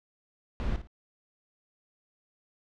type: noise with echo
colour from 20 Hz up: brown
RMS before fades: -30 dBFS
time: 0.6-0.76 s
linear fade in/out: 0 ms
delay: 56 ms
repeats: 2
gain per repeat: -11 dB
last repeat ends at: 0.872 s
effects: low-pass 4000 Hz 12 dB/octave